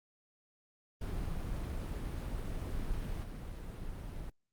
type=noise with level steps; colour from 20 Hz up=brown; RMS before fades=-37 / -42 dBFS; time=1.01-4.3 s; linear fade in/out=5 ms; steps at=3.22 s; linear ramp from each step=20 ms; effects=Opus 32 kbps